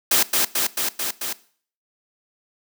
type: noise with echo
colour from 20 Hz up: white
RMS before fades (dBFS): -17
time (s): 0.11-0.23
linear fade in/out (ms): 5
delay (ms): 220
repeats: 5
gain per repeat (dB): -2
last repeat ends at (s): 1.33
effects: noise-tail reverb RT60 0.5 s tail -19 dB re dry + high-pass 200 Hz 12 dB/octave